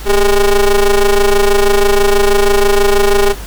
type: ring-modulated tone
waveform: 45% pulse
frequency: 206.1 Hz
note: G#3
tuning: 13 cents flat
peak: -4 dBFS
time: 0.05-3.35 s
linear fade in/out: 50 ms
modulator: 193 Hz
effects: added 50 Hz sine -26 dBFS peak until 3.46 s + pink hiss -31 dBFS RMS until 3.46 s